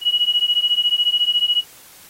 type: beating tone pair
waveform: sine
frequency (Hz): 2907 / 2921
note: F#7 / F#7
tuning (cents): -31 / -23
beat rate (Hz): 14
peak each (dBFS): -18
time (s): 0.01-1.64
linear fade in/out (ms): 50
effects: white hiss -45 dBFS RMS until 2.09 s + AAC 48 kbps